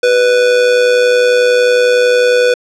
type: tone with amplitude modulation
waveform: square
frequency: 493.9 Hz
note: B4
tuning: in tune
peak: -6 dBFS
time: 0.03-2.54 s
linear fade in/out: 5 ms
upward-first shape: sine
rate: 111 Hz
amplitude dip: 45%
effects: low-pass 6000 Hz 12 dB/octave